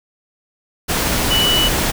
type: tone in noise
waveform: sine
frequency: 2960 Hz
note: F#7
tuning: in tune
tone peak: -14 dBFS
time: 1.3-1.69 s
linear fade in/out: 20 ms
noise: pink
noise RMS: -18 dBFS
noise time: 0.88-1.92 s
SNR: +1 dB
effects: none